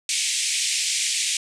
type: band-pass noise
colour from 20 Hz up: white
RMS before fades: -24 dBFS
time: 0.09-1.37 s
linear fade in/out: 2 ms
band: 2100 to 9000 Hz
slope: 48 dB/octave
effects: none

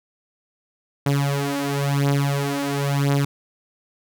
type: beating tone pair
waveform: sawtooth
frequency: 140.3 / 141.27 Hz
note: C#3 / C#3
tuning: +21 / +33 cents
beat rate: 0.97 Hz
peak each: -19 / -18 dBFS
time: 1.06-3.25 s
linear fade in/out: 5 ms
effects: none

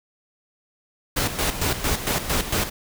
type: noise with tremolo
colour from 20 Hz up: pink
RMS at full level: -22 dBFS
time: 1.16-2.7 s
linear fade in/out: 10 ms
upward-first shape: square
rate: 4.4 Hz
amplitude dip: 65%
effects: none

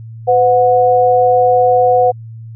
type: tone pair together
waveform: sine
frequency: 504.9 / 731 Hz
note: B4 / F#5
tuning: +38 / -21 cents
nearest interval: tritone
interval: 641 cents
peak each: -10 dBFS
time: 0.27-2.12 s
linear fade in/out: 20 ms
effects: added 113 Hz sine -28 dBFS peak until 2.55 s

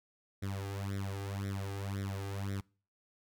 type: tone with flanger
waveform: sawtooth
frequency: 98.5 Hz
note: G2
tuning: 9 cents sharp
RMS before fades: -38 dBFS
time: 0.42-2.61 s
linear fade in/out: 10 ms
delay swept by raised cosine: 0.53 to 2.53 ms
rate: 1.9 Hz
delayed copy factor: +0.95
effects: noise-tail reverb RT60 0.4 s tail -25 dB re dry

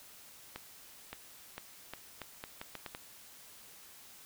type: accelerating click train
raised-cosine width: 0.3 ms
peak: -25 dBFS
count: 10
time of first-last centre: 0.56-2.949 s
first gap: 570 ms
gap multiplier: 0.79
effects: white hiss -55 dBFS RMS until 4.25 s

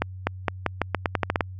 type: accelerating click train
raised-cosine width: 0.5 ms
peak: -6 dBFS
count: 12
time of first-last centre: 0.02-1.408 s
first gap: 250 ms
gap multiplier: 0.85
effects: added 93 Hz sine -35 dBFS peak until 1.59 s

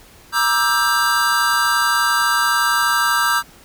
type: chord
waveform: square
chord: E half-diminished seventh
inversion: second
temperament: just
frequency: 949.3 / 1186.7 / 1318.5 / 1582.2 Hz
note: Bb5 / D6 / E6 / G6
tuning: +31 / +18 / 0 / +16 cents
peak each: -23 / -23 / -21 / -19 dBFS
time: 0.32-3.43 s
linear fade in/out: 50 ms
effects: pink hiss -46 dBFS RMS until 3.64 s

